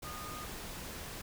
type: tone in noise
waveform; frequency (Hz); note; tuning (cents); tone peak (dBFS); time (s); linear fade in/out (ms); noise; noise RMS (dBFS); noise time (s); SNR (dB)
sine; 1230; D#6; -20; -45; 0.04-0.45; 10; pink; -44; 0.02-1.22; -4
effects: none